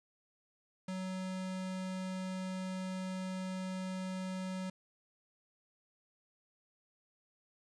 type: tone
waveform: square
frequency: 186.8 Hz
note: F#3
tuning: 17 cents sharp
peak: -38 dBFS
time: 0.88-4.7 s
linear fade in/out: 5 ms
effects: resampled to 22050 Hz + 11-bit